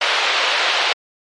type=band-pass noise; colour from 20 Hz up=white; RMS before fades=-18 dBFS; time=0.01-0.93 s; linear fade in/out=5 ms; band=480 to 3800 Hz; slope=24 dB/octave; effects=MP3 48 kbps